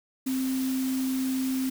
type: tone in noise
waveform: sine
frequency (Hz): 261.6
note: C4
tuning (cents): 0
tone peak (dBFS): -25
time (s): 0.26-1.7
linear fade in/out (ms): 10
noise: white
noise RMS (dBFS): -39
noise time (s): 0.26-1.7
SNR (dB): +11
effects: none